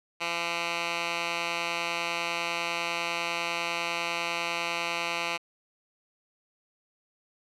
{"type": "tone with band-pass filter", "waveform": "10% pulse", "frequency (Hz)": 170, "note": "F3", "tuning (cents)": -46, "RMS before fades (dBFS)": -31, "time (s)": [0.2, 5.38], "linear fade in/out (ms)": 20, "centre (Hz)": 2500, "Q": 1.2, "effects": []}